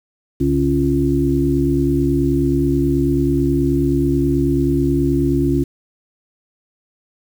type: harmonic tone with a mistuned harmonic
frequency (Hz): 69.3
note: C#2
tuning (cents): 0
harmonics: 1 / 2 / 4 / 5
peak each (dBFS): -22 / -20 / -17 / -19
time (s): 0.4-5.64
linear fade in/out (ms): 10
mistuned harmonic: 1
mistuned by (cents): -110
effects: 7-bit